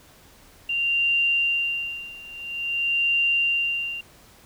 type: tone with tremolo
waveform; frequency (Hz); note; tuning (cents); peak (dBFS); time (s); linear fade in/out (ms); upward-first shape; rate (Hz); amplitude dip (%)
sine; 2778; F7; -10; -18; 0.69-4.01; 5; sine; 0.49; 90
effects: pink hiss -52 dBFS RMS until 4.45 s